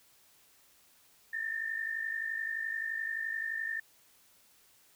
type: tone pair together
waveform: sine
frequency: 1760 / 1811.6 Hz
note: A6 / A#6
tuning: 0 / -50 cents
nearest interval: minor second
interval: 50 cents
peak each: -39 / -34 dBFS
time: 1.33-3.8 s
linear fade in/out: 5 ms
effects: white hiss -64 dBFS RMS until 4.95 s